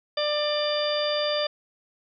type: harmonic tone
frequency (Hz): 595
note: D5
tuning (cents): +22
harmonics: 1 / 2 / 3 / 4 / 5 / 6 / 8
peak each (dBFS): -25 / -34 / -36 / -39 / -35 / -31 / -32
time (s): 0.17-1.47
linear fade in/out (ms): 5
effects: none